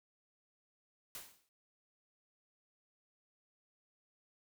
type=noise with exponential decay; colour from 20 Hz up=white; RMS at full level=-44 dBFS; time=1.15-1.49 s; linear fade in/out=1 ms; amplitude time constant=73 ms; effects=none